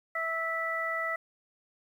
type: harmonic tone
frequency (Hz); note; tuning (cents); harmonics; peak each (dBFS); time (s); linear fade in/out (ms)
656; E5; -9; 1 / 2 / 3; -36 / -34 / -32; 0.15-1.16; 5
effects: 10-bit